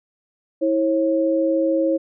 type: tone pair together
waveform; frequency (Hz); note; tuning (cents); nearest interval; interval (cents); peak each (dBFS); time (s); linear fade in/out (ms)
sine; 325 / 541.6; E4 / C#5; -24 / -40; major sixth; 884; -19; 0.61-1.98; 20
effects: none